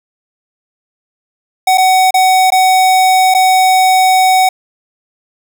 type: tone with dropouts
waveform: square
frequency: 750 Hz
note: F#5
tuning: 23 cents sharp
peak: -7 dBFS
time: 1.67-4.49 s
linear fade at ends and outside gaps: 5 ms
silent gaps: 1.775-1.78 / 2.108-2.141 / 2.504-2.52 / 3.341-3.347 s
effects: none